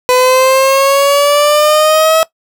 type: exponential sweep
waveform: 30% pulse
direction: up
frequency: 500 to 647 Hz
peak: -4 dBFS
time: 0.09-2.23 s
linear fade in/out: 0 ms
effects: noise-tail reverb RT60 0.1 s tail -19 dB re dry